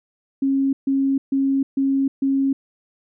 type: tone bursts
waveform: sine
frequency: 272 Hz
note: C#4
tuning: 33 cents flat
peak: -16 dBFS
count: 5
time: 0.42-2.53 s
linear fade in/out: 5 ms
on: 310 ms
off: 140 ms
effects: none